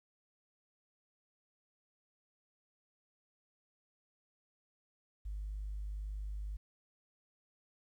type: tone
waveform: sine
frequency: 50.9 Hz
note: G#1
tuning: 34 cents flat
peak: -37 dBFS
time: 5.25-6.57 s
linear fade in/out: 10 ms
effects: tanh soft clip ceiling -34 dBFS + 12-bit